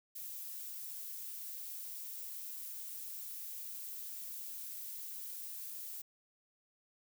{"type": "noise", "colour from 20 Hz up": "violet", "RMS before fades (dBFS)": -45, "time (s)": [0.15, 6.02], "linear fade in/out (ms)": 10, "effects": []}